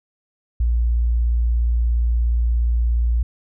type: tone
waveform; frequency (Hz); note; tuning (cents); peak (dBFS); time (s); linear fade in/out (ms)
sine; 58.5; A#1; +7; -15; 0.6-3.23; 5
effects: none